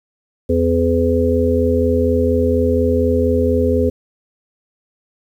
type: harmonic tone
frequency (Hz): 84.2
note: E2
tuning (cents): +37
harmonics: 1 / 3 / 5 / 6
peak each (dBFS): -18 / -18 / -18 / -18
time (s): 0.49-3.9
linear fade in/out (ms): 10
effects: 8-bit